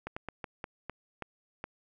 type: slowing click train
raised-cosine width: 0.5 ms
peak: -22 dBFS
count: 8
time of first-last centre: 0.07-1.641 s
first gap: 95 ms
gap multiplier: 1.28
effects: none